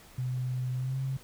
sine tone with pitch glide, 126.9 to 133.36 Hz, B2 to C3, +47 to +33 cents, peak -29 dBFS, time 0.18-1.17 s, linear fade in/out 5 ms, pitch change +86 cents, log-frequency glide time 0.76-0.98 s, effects pink hiss -54 dBFS RMS until 1.23 s

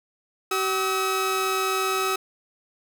sawtooth tone pair together, 381.4 / 1283 Hz, G4 / E6, -47 / -47 cents, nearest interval octave + major sixth, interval 2100 cents, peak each -22 / -21 dBFS, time 0.51-2.16 s, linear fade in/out 5 ms, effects none

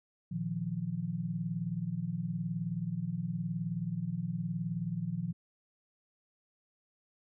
sine chord, Bb suspended fourth, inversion none, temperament equal, 116.54 / 155.56 / 174.61 Hz, Bb2 / Eb3 / F3, 0 / 0 / 0 cents, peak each -40 / -37 / -35 dBFS, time 0.31-5.33 s, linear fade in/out 10 ms, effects none

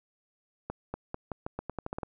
accelerating click train, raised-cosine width 1 ms, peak -20 dBFS, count 12, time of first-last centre 0.7-2.032 s, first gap 240 ms, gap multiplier 0.85, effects none

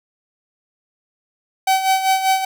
45% pulse tone with tremolo, 764 Hz, G5, 45 cents flat, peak -12 dBFS, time 1.67-2.45 s, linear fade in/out 5 ms, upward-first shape sine, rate 5.1 Hz, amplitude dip 65%, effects none

